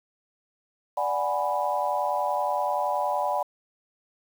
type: chord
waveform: sine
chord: G# half-diminished seventh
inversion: second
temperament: equal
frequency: 587.3 / 740 / 830.6 / 987.8 Hz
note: D5 / F#5 / G#5 / B5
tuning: 0 / 0 / 0 / 0 cents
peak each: -29 dBFS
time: 0.97-3.43 s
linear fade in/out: 5 ms
effects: 8-bit